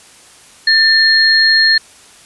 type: tone pair together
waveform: sine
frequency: 1786 / 4251 Hz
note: A6 / C8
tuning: +25 / +27 cents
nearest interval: octave + minor third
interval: 1502 cents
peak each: -10 dBFS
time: 0.67-1.78 s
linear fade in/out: 5 ms
effects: white hiss -42 dBFS RMS until 2.25 s + resampled to 24000 Hz